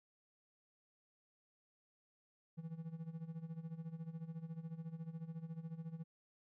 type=tone with tremolo; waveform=triangle; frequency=163.2 Hz; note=E3; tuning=17 cents flat; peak=-39 dBFS; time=2.57-6.04 s; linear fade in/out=20 ms; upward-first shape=sine; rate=14 Hz; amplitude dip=80%; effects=none